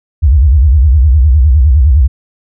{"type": "tone with vibrato", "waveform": "sine", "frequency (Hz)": 69.3, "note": "C#2", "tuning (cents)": 0, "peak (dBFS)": -3, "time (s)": [0.22, 2.08], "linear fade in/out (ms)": 20, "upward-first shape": "sine", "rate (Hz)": 9.8, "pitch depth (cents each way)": 270, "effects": []}